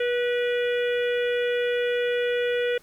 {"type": "harmonic tone with a mistuned harmonic", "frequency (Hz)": 485, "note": "B4", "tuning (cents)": -31, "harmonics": [1, 3, 4, 5, 6, 7], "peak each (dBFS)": [-22, -32, -34, -36, -38, -39], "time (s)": [0, 2.78], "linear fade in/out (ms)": 5, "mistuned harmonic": 3, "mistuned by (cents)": 26, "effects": ["pink hiss -56 dBFS RMS until 2.82 s", "MP3 96 kbps"]}